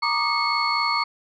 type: tone cluster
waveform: sine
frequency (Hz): 933 / 1157 / 1221 / 2187 / 4412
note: A#5 / D6 / D#6 / C#7 / C#8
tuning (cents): +1 / -26 / -33 / -24 / -9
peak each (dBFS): -26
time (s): 0.02-1.04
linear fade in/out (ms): 10
effects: tanh soft clip ceiling -10 dBFS